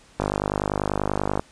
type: click train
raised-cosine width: 1 ms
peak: -8 dBFS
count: 61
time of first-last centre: 0.2-1.395 s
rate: 50.2 Hz
effects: pink hiss -53 dBFS RMS until 1.51 s + resampled to 22050 Hz